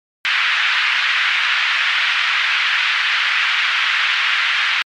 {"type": "band-pass noise", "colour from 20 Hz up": "pink", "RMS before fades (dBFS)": -17, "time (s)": [0.25, 4.82], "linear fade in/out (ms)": 0, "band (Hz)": [1500, 3200], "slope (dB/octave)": 24, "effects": ["MP3 64 kbps"]}